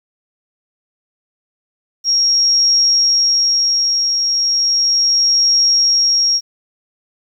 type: tone with tremolo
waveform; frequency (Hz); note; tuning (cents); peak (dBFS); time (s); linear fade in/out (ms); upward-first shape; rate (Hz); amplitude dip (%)
sine; 5588; F8; 0; -9; 2.04-6.41; 50; triangle; 0.35; 40
effects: 8-bit